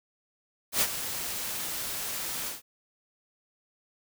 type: noise with ADSR envelope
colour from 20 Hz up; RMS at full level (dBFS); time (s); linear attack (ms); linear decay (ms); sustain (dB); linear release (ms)
white; -23; 0.72-2.62; 94; 53; -11; 150
effects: none